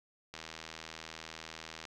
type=click train; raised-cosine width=0.2 ms; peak=-26 dBFS; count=122; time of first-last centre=0.34-1.853 s; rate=80 Hz; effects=none